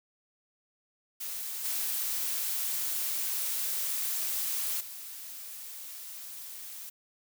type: noise with level steps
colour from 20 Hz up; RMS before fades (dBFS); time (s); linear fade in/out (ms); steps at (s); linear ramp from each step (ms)
blue; -37 / -32 / -43; 1.2-6.9; 10; 1.64 / 4.8; 10
effects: none